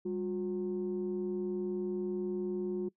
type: tone pair together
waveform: sine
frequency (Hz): 198.97 / 360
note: G3 / F#4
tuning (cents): +26 / -47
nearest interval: minor seventh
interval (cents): 1027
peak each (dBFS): -36 / -32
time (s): 0.05-2.89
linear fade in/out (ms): 10
effects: noise-tail reverb RT60 0.1 s tail -21 dB re dry + tanh soft clip ceiling -27 dBFS